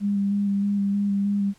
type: tone with vibrato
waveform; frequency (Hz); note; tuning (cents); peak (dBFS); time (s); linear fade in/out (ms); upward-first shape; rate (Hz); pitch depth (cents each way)
sine; 200.8; G3; +42; -20; 0-1.54; 50; square; 3.2; 14
effects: pink hiss -57 dBFS RMS until 1.58 s + low-pass 11000 Hz 12 dB/octave